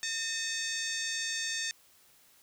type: harmonic tone with a mistuned harmonic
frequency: 907 Hz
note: A#5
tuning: 48 cents flat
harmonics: 2 / 3 / 4 / 5 / 6 / 7 / 8 / 9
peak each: -37 / -42 / -39 / -42 / -41 / -39 / -42 / -47 dBFS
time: 0.03-1.71 s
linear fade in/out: 0 ms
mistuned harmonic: 3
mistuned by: -110 cents
effects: white hiss -62 dBFS RMS until 2.42 s